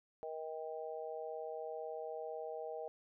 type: harmonic tone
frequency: 158 Hz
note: D#3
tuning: 27 cents sharp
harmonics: 3 / 4 / 5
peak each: -44 / -45 / -48 dBFS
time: 0.23-2.88 s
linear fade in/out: 0 ms
effects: none